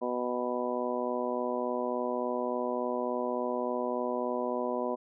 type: harmonic tone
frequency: 123.47 Hz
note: B2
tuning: in tune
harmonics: 2 / 3 / 4 / 5 / 6 / 7 / 8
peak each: -36 / -36 / -35 / -35 / -41 / -46 / -37 dBFS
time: 0.01-4.96 s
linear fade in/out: 20 ms
effects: none